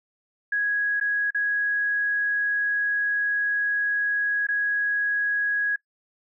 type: tone with dropouts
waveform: sine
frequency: 1661.2 Hz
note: G#6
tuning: in tune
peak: -21 dBFS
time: 0.52-5.76 s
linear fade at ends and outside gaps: 5 ms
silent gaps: 1-1.01 / 1.306-1.346 / 4.469-4.486 s
effects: noise-tail reverb RT60 0.1 s tail -22 dB re dry